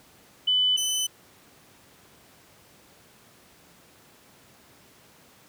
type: tone pair in turn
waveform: sine / 20% pulse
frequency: 3000 / 3017 Hz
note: F#7 / F#7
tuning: +23 / +33 cents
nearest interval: unison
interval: 10 cents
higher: second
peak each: -19 dBFS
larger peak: neither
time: 0.47-0.77 / 0.77-1.07 s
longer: neither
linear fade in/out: 10 ms
effects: pink hiss -55 dBFS RMS until 5.48 s + high-pass 100 Hz 12 dB/octave